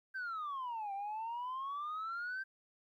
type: exponential two-way sweep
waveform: sine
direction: down then up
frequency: 1580 to 780 to 1580 Hz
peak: -36 dBFS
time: 0.14-2.44 s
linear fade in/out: 20 ms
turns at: 0.93 s
effects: tanh soft clip ceiling -36 dBFS + 13-bit